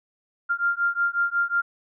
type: beating tone pair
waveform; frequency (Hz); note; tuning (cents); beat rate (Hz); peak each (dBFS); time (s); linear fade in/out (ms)
sine; 1393 / 1398.5; F6 / F6; -5 / +2; 5.5; -24; 0.49-1.62; 20
effects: none